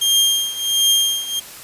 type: tone with tremolo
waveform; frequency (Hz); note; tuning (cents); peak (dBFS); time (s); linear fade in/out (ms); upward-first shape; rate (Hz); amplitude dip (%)
sawtooth; 3206; G7; +38; -8; 0.01-1.4; 10; triangle; 1.4; 85
effects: white hiss -37 dBFS RMS until 1.63 s + resampled to 32000 Hz